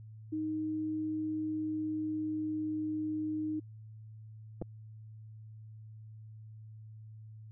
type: tone with pitch glide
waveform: sine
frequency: 311.1 to 308.8 Hz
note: D#4 to D#4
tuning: 0 to -13 cents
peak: -32 dBFS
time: 0.32-3.6 s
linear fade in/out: 10 ms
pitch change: -13 cents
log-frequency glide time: 1.19-2.89 s
type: clicks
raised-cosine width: 2 ms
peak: -25 dBFS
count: 2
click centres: 4.616 / 4.622 s
effects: added 109 Hz sine -47 dBFS peak until 7.51 s